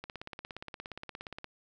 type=click train; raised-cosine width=0.3 ms; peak=-25 dBFS; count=25; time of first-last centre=0.04-1.444 s; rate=17.1 Hz; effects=none